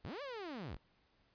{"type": "linear two-way sweep", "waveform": "sawtooth", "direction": "up then down", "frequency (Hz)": [30.89, 590, 30.89], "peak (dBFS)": -39, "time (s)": [0.04, 0.77], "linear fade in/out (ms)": 10, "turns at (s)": 0.22, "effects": ["pink hiss -73 dBFS RMS until 1.34 s", "resampled to 11025 Hz"]}